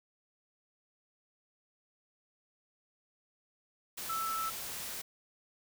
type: tone in noise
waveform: sine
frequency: 1318.5 Hz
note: E6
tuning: in tune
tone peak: -33 dBFS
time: 4.09-4.5 s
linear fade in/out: 10 ms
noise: white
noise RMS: -41 dBFS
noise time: 3.97-5.02 s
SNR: +5 dB
effects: none